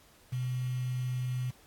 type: tone with quantisation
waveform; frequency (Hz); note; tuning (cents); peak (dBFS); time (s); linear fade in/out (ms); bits
sine; 126.3; B2; +39; -30; 0.32-1.51; 10; 8
effects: pink hiss -60 dBFS RMS until 1.66 s + AAC 64 kbps